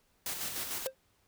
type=noise with tremolo; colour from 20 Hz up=white; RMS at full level=-36 dBFS; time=0.26-0.87 s; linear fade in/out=2 ms; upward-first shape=square; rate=6.7 Hz; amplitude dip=40%
type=tone with exponential decay; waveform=triangle; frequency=527 Hz; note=C5; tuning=12 cents sharp; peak=-26 dBFS; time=0.86-0.95 s; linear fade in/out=1 ms; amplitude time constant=18 ms
effects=pink hiss -71 dBFS RMS until 1.27 s